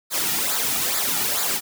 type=noise with flanger; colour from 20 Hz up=white; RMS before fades=-23 dBFS; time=0.1-1.61 s; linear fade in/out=50 ms; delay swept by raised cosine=0.34 to 1.94 ms; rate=2.3 Hz; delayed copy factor=-0.65; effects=none